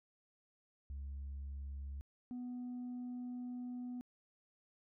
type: tone pair in turn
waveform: sine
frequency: 69.3 / 247 Hz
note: C#2 / B3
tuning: 0 / 0 cents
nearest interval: octave + minor seventh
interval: 2200 cents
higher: second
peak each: -40 / -39 dBFS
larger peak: second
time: 0.9-2.01 / 2.31-4.01 s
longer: second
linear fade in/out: 0 ms
effects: tanh soft clip ceiling -40 dBFS